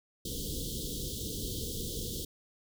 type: band-stop noise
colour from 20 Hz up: pink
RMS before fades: -37 dBFS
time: 0.25-2.25 s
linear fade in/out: 5 ms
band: 510 to 3100 Hz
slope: 96 dB/octave
effects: none